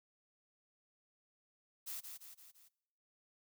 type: noise with echo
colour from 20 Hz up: blue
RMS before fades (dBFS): -44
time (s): 1.86-2.01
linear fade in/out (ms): 20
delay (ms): 170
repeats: 4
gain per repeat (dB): -5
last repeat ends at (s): 2.69
effects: noise-tail reverb RT60 0.9 s tail -23 dB re dry